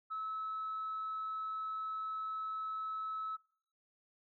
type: tone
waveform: sine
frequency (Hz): 1298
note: E6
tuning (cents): -27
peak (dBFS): -36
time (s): 0.1-3.37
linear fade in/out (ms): 20
effects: noise-tail reverb RT60 0.7 s tail -24 dB re dry + tanh soft clip ceiling -33 dBFS